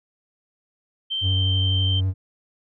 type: tone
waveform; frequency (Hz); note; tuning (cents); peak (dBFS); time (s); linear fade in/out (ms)
sine; 3126; G7; -6; -23; 1.1-2.01; 20
type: tone with vibrato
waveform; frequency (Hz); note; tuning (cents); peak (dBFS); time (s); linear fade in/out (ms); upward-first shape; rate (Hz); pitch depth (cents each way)
triangle; 94.5; F#2; +37; -17; 1.21-2.14; 50; square; 12; 19
effects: none